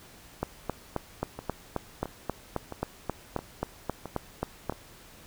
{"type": "two click trains", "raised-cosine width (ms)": 1, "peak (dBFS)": [-22, -14], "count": [6, 17], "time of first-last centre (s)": [[1.39, 4.723], [0.43, 4.697]], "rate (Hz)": [1.5, 3.75], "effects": ["pink hiss -52 dBFS RMS until 5.26 s"]}